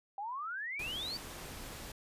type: exponential sweep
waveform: sine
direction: up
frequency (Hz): 775 to 4699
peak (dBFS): -37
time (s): 0.18-1.17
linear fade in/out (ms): 2
type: noise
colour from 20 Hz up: pink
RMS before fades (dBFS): -46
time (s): 0.79-1.92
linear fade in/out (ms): 5
effects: resampled to 32000 Hz